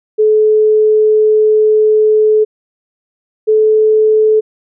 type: tone pair in turn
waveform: sine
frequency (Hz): 430 / 433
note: A4 / A4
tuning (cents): -40 / -28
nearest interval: unison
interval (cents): 12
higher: second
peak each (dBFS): -6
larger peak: neither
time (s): 0.18-2.45 / 3.47-4.41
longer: first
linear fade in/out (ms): 20
effects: none